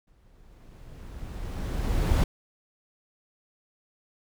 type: noise with exponential growth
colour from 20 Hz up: brown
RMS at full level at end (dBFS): -20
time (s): 0.07-2.24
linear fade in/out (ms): 5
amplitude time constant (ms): 470
effects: none